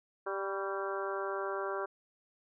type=harmonic tone with a mistuned harmonic; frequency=196 Hz; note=G3; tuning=in tune; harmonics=2 / 3 / 4 / 5 / 6 / 7 / 8; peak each=-37 / -40 / -44 / -43 / -42 / -42 / -45 dBFS; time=0.26-1.86 s; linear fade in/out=10 ms; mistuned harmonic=6; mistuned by=-45 cents; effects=none